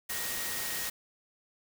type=tone in noise; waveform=sine; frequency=1877 Hz; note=A#6; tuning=11 cents sharp; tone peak=-42 dBFS; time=0.09-0.9 s; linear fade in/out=10 ms; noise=white; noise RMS=-35 dBFS; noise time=0.09-0.9 s; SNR=-10 dB; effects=none